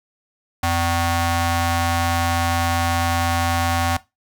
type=ring-modulated tone; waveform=sawtooth; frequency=338.8 Hz; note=E4; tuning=48 cents sharp; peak=-11 dBFS; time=0.63-3.97 s; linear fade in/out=5 ms; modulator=426 Hz; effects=noise-tail reverb RT60 0.2 s tail -17 dB re dry